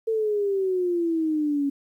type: exponential sweep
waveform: sine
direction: down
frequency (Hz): 451.9 to 277.2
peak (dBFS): -21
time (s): 0.07-1.7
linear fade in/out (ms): 10
effects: 10-bit